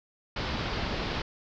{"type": "low-pass noise", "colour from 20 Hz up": "pink", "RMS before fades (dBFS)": -32, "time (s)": [0.36, 1.22], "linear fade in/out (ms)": 5, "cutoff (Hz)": 5000, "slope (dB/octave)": 48, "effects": []}